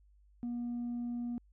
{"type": "tone with tanh clipping", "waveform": "triangle", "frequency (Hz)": 240, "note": "B3", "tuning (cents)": -49, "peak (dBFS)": -35, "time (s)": [0.43, 1.38], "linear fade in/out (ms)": 0, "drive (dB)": 6, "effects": ["added 50 Hz sine -61 dBFS peak until 1.52 s"]}